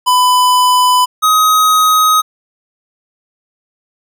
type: tone pair in turn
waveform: square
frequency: 1000 / 1259.9 Hz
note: B5 / D#6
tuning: +21 / +21 cents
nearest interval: major third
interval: 400 cents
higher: second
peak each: -8 dBFS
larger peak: neither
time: 0.06-1.06 / 1.22-2.22 s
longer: neither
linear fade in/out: 20 ms
effects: none